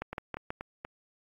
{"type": "two click trains", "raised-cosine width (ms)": 0.5, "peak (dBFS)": [-22, -19], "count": [4, 4], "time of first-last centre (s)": [[0.13, 0.849], [0.02, 0.505]], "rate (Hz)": [4.17, 6.19], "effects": ["AAC 64 kbps"]}